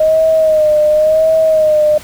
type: tone with vibrato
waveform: sine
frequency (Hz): 622.3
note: D#5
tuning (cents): 0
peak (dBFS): -7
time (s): 0-1.98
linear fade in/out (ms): 5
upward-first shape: sine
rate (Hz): 0.93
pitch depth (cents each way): 50
effects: pink hiss -34 dBFS RMS until 2.03 s